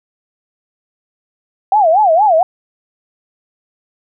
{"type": "tone with vibrato", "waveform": "sine", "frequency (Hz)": 740, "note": "F#5", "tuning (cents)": 0, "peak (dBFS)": -7, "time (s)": [1.72, 2.43], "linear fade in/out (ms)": 2, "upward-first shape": "sine", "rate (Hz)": 4.3, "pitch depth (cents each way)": 270, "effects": []}